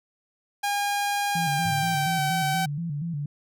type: tone with pitch glide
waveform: sawtooth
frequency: 812 to 766.4 Hz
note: G#5 to G5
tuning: -39 to -39 cents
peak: -20 dBFS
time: 0.63-2.66 s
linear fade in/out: 10 ms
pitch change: -100 cents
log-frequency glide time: 1.36-2.23 s
type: tone with vibrato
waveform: sine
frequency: 156.4 Hz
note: D#3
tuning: 9 cents sharp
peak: -27 dBFS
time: 1.35-3.26 s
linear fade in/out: 5 ms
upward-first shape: square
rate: 4.2 Hz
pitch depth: 130 cents each way
type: tone with exponential decay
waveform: sine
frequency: 108.2 Hz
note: A2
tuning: 29 cents flat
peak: -29 dBFS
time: 1.65-2.62 s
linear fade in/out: 5 ms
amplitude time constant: 210 ms
effects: none